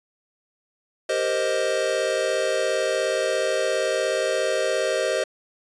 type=chord; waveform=square; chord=C minor seventh; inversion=second; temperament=equal; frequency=392 / 466.2 / 523.3 / 622.3 Hz; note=G4 / Bb4 / C5 / Eb5; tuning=0 / 0 / 0 / 0 cents; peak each=-30 / -30 / -26 / -26 dBFS; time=1.09-5.24 s; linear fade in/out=5 ms; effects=resampled to 22050 Hz